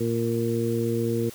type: harmonic tone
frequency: 115.9 Hz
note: A#2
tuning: 10 cents flat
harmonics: 1 / 2 / 3 / 4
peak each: -28 / -28 / -28 / -28 dBFS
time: 0-1.3 s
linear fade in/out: 10 ms
effects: white hiss -45 dBFS RMS until 1.34 s